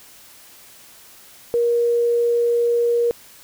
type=tone; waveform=sine; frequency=473.2 Hz; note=A#4; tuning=26 cents sharp; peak=-15 dBFS; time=1.54-3.11 s; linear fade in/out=0 ms; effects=white hiss -46 dBFS RMS until 3.43 s